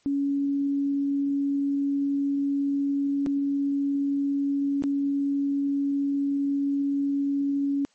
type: tone with dropouts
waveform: sine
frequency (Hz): 280.4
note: C#4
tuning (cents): +20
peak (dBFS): -22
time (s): 0.06-7.85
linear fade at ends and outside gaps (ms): 0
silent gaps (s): 3.262-3.268 / 4.823-4.838
effects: white hiss -65 dBFS RMS until 7.94 s + MP3 32 kbps